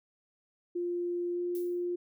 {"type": "tone with pitch glide", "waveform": "sine", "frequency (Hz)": [350, 352.4], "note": ["F4", "F4"], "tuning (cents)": [4, 16], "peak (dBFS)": -30, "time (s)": [0.75, 1.96], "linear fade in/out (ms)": 10, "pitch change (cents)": 12, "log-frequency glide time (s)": [1.34, 1.4]}
{"type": "noise with exponential decay", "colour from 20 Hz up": "violet", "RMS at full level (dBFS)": -46, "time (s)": [1.55, 1.88], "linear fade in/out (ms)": 0, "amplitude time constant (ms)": 71}
{"effects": []}